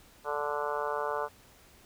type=harmonic tone; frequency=146.83 Hz; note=D3; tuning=in tune; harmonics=3 / 4 / 5 / 6 / 7 / 8 / 9 / 10; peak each=-36 / -36 / -41 / -37 / -38 / -38 / -43 / -41 dBFS; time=0.24-1.29 s; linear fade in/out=50 ms; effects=pink hiss -58 dBFS RMS until 1.85 s